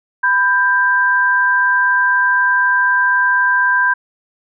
sine tone pair together, 996.6 / 1582 Hz, B5 / G6, +15 / +15 cents, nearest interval minor sixth, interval 800 cents, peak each -16 / -12 dBFS, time 0.23-3.94 s, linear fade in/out 10 ms, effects none

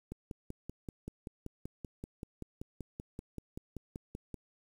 click train, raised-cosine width 3 ms, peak -28 dBFS, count 23, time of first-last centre 0.12-4.343 s, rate 5.21 Hz, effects 9-bit

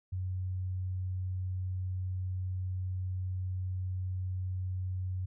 sine tone, 92.5 Hz, F#2, in tune, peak -32 dBFS, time 0.12-5.26 s, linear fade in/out 10 ms, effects none

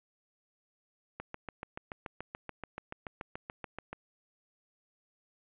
click train, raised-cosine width 0.5 ms, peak -24 dBFS, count 20, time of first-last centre 1.2-3.93 s, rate 6.96 Hz, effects resampled to 8000 Hz + 11-bit

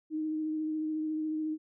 sine tone with vibrato, 311.1 Hz, D#4, in tune, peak -30 dBFS, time 0.1-1.58 s, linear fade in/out 50 ms, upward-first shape triangle, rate 14 Hz, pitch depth 21 cents each way, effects none

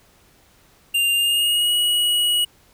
square tone with pitch glide, 2794 to 2911 Hz, F7 to F#7, 0 to -29 cents, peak -17 dBFS, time 0.94-2.45 s, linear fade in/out 10 ms, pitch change +71 cents, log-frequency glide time 1.14-1.73 s, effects pink hiss -55 dBFS RMS until 2.73 s

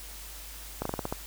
slowing click train, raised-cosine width 1 ms, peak -16 dBFS, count 7, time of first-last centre 0.82-1.125 s, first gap 34 ms, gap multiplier 1.16, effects added 50 Hz sine -45 dBFS peak until 1.26 s + white hiss -45 dBFS RMS until 1.26 s

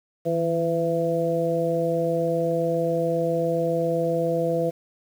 harmonic tone with a mistuned harmonic, 167.5 Hz, E3, 28 cents sharp, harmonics 1 / 2 / 3 / 4, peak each -28 / -29 / -23 / -28 dBFS, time 0.25-4.71 s, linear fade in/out 20 ms, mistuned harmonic 1, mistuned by -45 cents, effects 8-bit

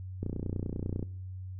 click train, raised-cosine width 3 ms, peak -21 dBFS, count 25, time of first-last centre 0.23-1.027 s, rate 30.1 Hz, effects noise-tail reverb RT60 0.7 s tail -22 dB re dry + added 93 Hz sine -38 dBFS peak until 1.59 s

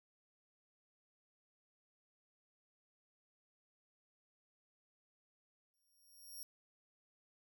5% pulse tone with exponential growth, 5580 Hz, F8, 2 cents flat, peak -39 dBFS, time 5.74-6.43 s, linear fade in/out 0 ms, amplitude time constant 150 ms, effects none

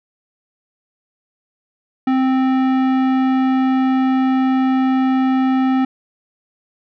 sine tone with tanh clipping, 261.6 Hz, C4, in tune, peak -15 dBFS, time 2.07-5.85 s, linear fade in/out 5 ms, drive 16 dB, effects none

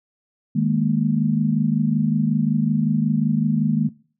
sine chord, D# suspended fourth, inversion none, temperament equal, 155.56 / 207.7 / 233.1 Hz, D#3 / G#3 / A#3, 0 / 0 / 0 cents, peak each -21 dBFS, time 0.55-3.89 s, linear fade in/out 10 ms, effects noise-tail reverb RT60 0.4 s tail -19 dB re dry

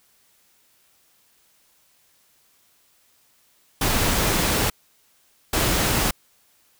pink noise bursts at uneven times, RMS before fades -21 dBFS, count 2, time 3.81-4.7 / 5.53-6.11 s, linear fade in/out 5 ms, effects white hiss -61 dBFS RMS until 6.79 s

